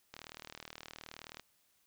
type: click train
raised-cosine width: 0.2 ms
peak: -28 dBFS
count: 50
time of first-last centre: 0.14-1.396 s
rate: 39 Hz
effects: white hiss -73 dBFS RMS until 1.86 s